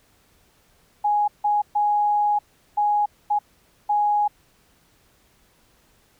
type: tone bursts at uneven times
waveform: sine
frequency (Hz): 830.6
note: G#5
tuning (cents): 0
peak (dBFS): -17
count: 6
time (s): 1.04-1.28 / 1.44-1.62 / 1.75-2.39 / 2.77-3.06 / 3.3-3.39 / 3.89-4.28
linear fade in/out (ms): 10
effects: pink hiss -60 dBFS RMS until 6.19 s